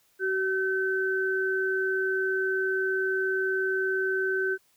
sine tone pair together, 380 / 1531.5 Hz, F#4 / G6, +46 / -41 cents, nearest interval 2 octaves, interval 2413 cents, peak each -27 dBFS, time 0.19-4.58 s, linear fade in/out 50 ms, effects white hiss -66 dBFS RMS until 4.76 s

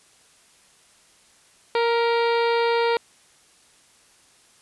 harmonic tone with a mistuned harmonic, 466.2 Hz, A#4, in tune, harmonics 1 / 2 / 3 / 4 / 5 / 6 / 7 / 8 / 9 / 10, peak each -20 / -24 / -31 / -34 / -32 / -38 / -40 / -37 / -38 / -41 dBFS, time 1.75-2.97 s, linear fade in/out 2 ms, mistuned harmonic 4, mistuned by +33 cents, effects white hiss -56 dBFS RMS until 4.61 s + resampled to 24000 Hz

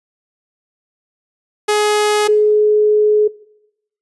sawtooth / sine tone pair in turn, 420 / 423.2 Hz, G#4 / G#4, +19 / +33 cents, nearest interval unison, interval 14 cents, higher second, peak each -8 dBFS, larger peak neither, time 1.68-2.28 / 2.28-3.28 s, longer second, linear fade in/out 10 ms, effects noise-tail reverb RT60 0.8 s tail -21 dB re dry + resampled to 24000 Hz

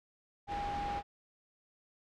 sine tone in noise, 812 Hz, G#5, 39 cents flat, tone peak -35 dBFS, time 0.47-1.03 s, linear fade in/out 50 ms, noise pink, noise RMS -41 dBFS, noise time 0.47-1.03 s, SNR +3 dB, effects low-pass 3000 Hz 12 dB/octave

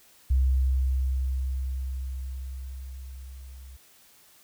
sine tone with level ramp, 65.41 Hz, C2, in tune, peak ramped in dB -17 to -42 dBFS, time 0.3-3.77 s, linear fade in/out 10 ms, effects tanh soft clip ceiling -15 dBFS + white hiss -57 dBFS RMS until 4.43 s

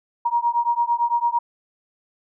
sine beating tone pair, 942 / 950.9 Hz, A#5 / A#5, +18 / +34 cents, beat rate 8.9 Hz, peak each -21 dBFS, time 0.25-1.39 s, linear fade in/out 10 ms, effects none

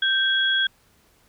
sine tone pair together, 1568 / 3322 Hz, G6 / G#7, 0 / 0 cents, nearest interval octave + minor second, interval 1300 cents, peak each -21 dBFS, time 0.02-0.67 s, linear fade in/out 5 ms, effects pink hiss -60 dBFS RMS until 1.28 s

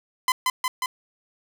sawtooth tone with echo, 1020 Hz, C6, 44 cents flat, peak -14 dBFS, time 0.28-0.32 s, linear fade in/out 2 ms, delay 180 ms, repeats 3, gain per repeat -2 dB, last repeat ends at 0.86 s, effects none

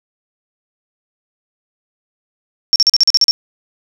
sine tone bursts, 5490 Hz, F8, 31 cents flat, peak -6 dBFS, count 9, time 2.73-3.31 s, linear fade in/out 0 ms, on 28 ms, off 41 ms, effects none

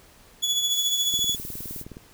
30% pulse tone with tremolo, 3407 Hz, G#7, 44 cents sharp, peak -17 dBFS, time 0.42-1.36 s, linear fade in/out 20 ms, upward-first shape triangle, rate 14 Hz, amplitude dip 55%
violet noise, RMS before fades -36 dBFS, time 0.68-1.85 s, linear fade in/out 50 ms
click train, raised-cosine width 3 ms, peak -26 dBFS, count 17, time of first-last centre 1.14-1.969 s, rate 19.3 Hz
effects pink hiss -53 dBFS RMS until 2.13 s

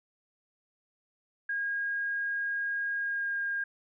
sine tone with pitch glide, 1630 to 1615.9 Hz, G#6 to G#6, -33 to -48 cents, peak -29 dBFS, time 1.49-3.64 s, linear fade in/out 5 ms, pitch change -15 cents, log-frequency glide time 2.96-3.37 s, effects none

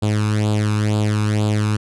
sawtooth tone with flanger, 105.8 Hz, G#2, 33 cents sharp, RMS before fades -18 dBFS, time 0.02-1.77 s, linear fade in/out 10 ms, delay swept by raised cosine 0.25 to 0.8 ms, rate 2.1 Hz, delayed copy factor +0.75, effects resampled to 24000 Hz

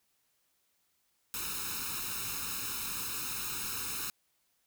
white noise with comb filter, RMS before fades -37 dBFS, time 1.34-4.1 s, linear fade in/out 0 ms, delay 0.76 ms, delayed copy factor +0.85, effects white hiss -75 dBFS RMS until 4.66 s

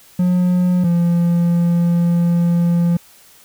triangle tone pair in turn, 179.7 / 171.84 Hz, F3 / F3, +50 / -28 cents, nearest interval minor second, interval 78 cents, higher first, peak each -10 dBFS, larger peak neither, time 0.19-0.84 / 0.84-2.97 s, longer second, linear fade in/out 5 ms, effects white hiss -47 dBFS RMS until 3.44 s

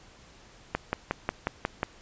click train, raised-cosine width 0.5 ms, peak -11 dBFS, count 7, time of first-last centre 0.75-1.831 s, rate 5.55 Hz, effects pink hiss -54 dBFS RMS until 2.01 s + resampled to 16000 Hz

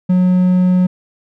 triangle tone, 182.2 Hz, F#3, 26 cents flat, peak -7 dBFS, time 0.09-0.87 s, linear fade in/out 10 ms, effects none

